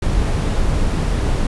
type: noise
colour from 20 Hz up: brown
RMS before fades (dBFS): -17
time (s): 0.02-1.47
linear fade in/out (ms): 5
effects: resampled to 24000 Hz